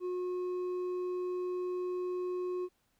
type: tone with hard clipping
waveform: sine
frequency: 362 Hz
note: F#4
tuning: 38 cents flat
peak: -34 dBFS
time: 0-2.69 s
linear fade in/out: 50 ms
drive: 4 dB
effects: pink hiss -75 dBFS RMS until 2.99 s